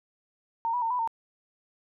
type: tone with pitch steps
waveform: sine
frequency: 916 / 977 / 910 / 991 / 911 Hz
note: A#5 / B5 / A#5 / B5 / A#5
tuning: -31 / -19 / -42 / +6 / -40 cents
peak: -25 dBFS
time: 0.65-1.075 s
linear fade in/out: 0 ms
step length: 85 ms
effects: none